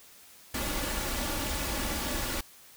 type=noise with comb filter; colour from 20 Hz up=pink; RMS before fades=-32 dBFS; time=0.54-2.41 s; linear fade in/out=5 ms; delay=3.5 ms; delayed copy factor=+0.55; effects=white hiss -54 dBFS RMS until 2.76 s